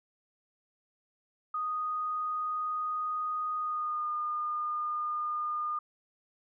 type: tone with pitch glide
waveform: sine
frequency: 1241 to 1216.2 Hz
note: D#6 to D#6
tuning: -5 to -40 cents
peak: -30 dBFS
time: 1.54-5.79 s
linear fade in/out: 5 ms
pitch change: -35 cents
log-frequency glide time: 3.56-4.1 s
effects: none